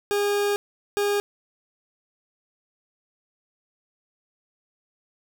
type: tone bursts at uneven times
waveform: 40% pulse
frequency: 408.1 Hz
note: G#4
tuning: 30 cents flat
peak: -20 dBFS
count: 2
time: 0.11-0.56 / 0.97-1.2 s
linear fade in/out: 0 ms
effects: none